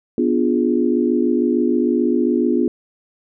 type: chord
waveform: sine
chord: B diminished seventh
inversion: none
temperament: equal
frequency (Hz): 246.9 / 293.7 / 349.2 / 415.3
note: B3 / D4 / F4 / Ab4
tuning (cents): 0 / 0 / 0 / 0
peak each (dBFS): -18 / -21 / -19 / -23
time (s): 0.18-2.68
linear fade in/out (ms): 2
effects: none